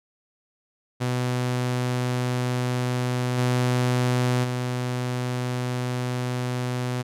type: tone with level steps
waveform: sawtooth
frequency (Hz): 124.7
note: B2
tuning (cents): +17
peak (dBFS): -19 / -16 / -21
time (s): 1-7.03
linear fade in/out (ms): 20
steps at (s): 3.37 / 4.43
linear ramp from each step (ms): 20
effects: low-pass 11000 Hz 12 dB/octave